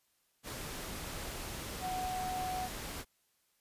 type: tone in noise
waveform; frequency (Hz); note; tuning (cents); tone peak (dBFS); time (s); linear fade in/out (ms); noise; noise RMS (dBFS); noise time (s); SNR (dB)
sine; 740; F#5; 0; -35; 1.8-2.69; 50; pink; -42; 0.43-3.05; +4
effects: white hiss -75 dBFS RMS until 3.6 s + resampled to 32000 Hz